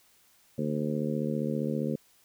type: harmonic tone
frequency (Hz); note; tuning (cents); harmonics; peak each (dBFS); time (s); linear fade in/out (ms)
75.1; D2; +39; 2 / 3 / 4 / 5 / 6 / 7; -33 / -31 / -37 / -38 / -37 / -37; 0.58-1.96; 5
effects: white hiss -63 dBFS RMS until 2.24 s